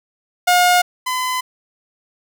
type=tone pair in turn; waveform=sawtooth; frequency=716 / 1014.6 Hz; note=F5 / B5; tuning=+43 / +46 cents; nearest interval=tritone; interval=603 cents; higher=second; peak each=-7 / -15 dBFS; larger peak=first; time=0.47-0.82 / 1.06-1.41 s; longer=neither; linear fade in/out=10 ms; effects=none

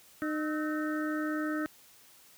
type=harmonic tone with a mistuned harmonic; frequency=305.6 Hz; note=D#4; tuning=31 cents flat; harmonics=1 / 2 / 4 / 5 / 6; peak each=-31 / -40 / -40 / -40 / -43 dBFS; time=0.22-1.66 s; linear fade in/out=0 ms; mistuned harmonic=4; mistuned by=+92 cents; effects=white hiss -58 dBFS RMS until 2.37 s + high-pass 60 Hz 12 dB/octave

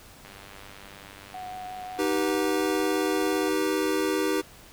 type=click train; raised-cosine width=0.3 ms; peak=-29 dBFS; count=204; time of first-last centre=0.25-2.303 s; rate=98.9 Hz
type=tone with vibrato; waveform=sine; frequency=736 Hz; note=F#5; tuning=9 cents flat; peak=-35 dBFS; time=1.34-3.49 s; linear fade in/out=5 ms; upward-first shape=sine; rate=5.6 Hz; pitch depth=10 cents each way
type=chord; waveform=square; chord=Eb augmented; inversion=none; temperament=just; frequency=311.1 / 388.9 / 486.1 Hz; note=Eb4 / G4 / B4; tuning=0 / -14 / -28 cents; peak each=-28 / -28 / -31 dBFS; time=1.98-4.42 s; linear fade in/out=20 ms
effects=pink hiss -50 dBFS RMS until 4.72 s

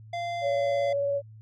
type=tone with pitch glide; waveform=square; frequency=691 to 683.5 Hz; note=F5 to F5; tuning=-19 to -37 cents; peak=-30 dBFS; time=0.13-0.93 s; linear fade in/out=5 ms; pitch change=-18 cents; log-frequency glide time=0.41-0.49 s
type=tone with vibrato; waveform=sine; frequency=564 Hz; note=C#5; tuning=30 cents sharp; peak=-24 dBFS; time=0.41-1.22 s; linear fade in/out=50 ms; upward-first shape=square; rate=18 Hz; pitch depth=11 cents each way
effects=added 109 Hz sine -45 dBFS peak until 1.41 s + low-pass 4000 Hz 12 dB/octave

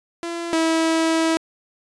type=tone pair in turn; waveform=sawtooth; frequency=339.1 / 324.8 Hz; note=E4 / E4; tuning=+49 / -26 cents; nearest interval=minor second; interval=75 cents; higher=first; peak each=-22 / -13 dBFS; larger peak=second; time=0.23-0.53 / 0.53-1.37 s; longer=second; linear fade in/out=0 ms; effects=resampled to 22050 Hz

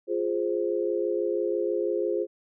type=chord; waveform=sine; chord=F minor; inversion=none; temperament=equal; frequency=349.2 / 415.3 / 523.3 Hz; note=F4 / Ab4 / C5; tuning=0 / 0 / 0 cents; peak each=-28 / -28 / -30 dBFS; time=0.07-2.27 s; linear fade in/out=50 ms; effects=none

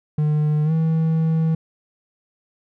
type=tone with pitch glide; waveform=triangle; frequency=151.1 to 161.01 Hz; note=D3 to E3; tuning=+50 to -40 cents; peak=-14 dBFS; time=0.18-1.55 s; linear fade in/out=5 ms; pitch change=+110 cents; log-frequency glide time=0.64-0.72 s; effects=none

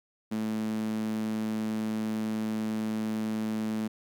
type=tone with high-pass filter; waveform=sawtooth; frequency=109 Hz; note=A2; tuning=16 cents flat; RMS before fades=-31 dBFS; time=0.31-3.88 s; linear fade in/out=10 ms; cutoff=220 Hz; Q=4.2; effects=none

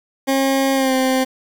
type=tone with pitch glide; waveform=20% pulse; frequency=270 to 261 Hz; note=C#4 to C4; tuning=-45 to -4 cents; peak=-10 dBFS; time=0.27-1.25 s; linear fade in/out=20 ms; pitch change=-59 cents; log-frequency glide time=0.74-0.93 s; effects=7-bit

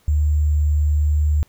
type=tone with sample-and-hold; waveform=sine; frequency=74.9 Hz; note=D2; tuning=35 cents sharp; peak=-14 dBFS; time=0.08-1.43 s; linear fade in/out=0 ms; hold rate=7350 Hz; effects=pink hiss -58 dBFS RMS until 1.48 s

